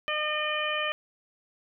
harmonic tone, 607 Hz, D#5, 43 cents flat, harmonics 1 / 2 / 3 / 4 / 5, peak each -33 / -33 / -33 / -33 / -33 dBFS, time 0.08-0.92 s, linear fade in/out 0 ms, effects none

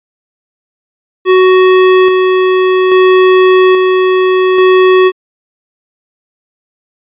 square tone with tremolo, 371.9 Hz, F#4, 9 cents sharp, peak -4 dBFS, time 1.25-5.12 s, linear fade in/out 50 ms, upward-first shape square, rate 0.6 Hz, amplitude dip 30%, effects resampled to 8000 Hz

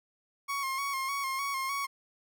30% pulse tone with vibrato, 1092 Hz, C#6, 26 cents flat, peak -28 dBFS, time 0.48-1.87 s, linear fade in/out 20 ms, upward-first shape square, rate 3.3 Hz, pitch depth 41 cents each way, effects none

